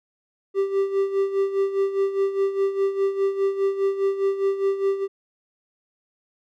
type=tone with tremolo; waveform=triangle; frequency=392 Hz; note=G4; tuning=in tune; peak=-15 dBFS; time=0.54-5.08 s; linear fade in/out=50 ms; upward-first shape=sine; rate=4.9 Hz; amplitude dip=70%; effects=none